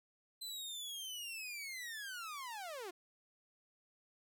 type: linear sweep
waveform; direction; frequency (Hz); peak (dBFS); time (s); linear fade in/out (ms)
sawtooth; down; 4070 to 335.8; -40; 0.41-2.91; 10
effects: none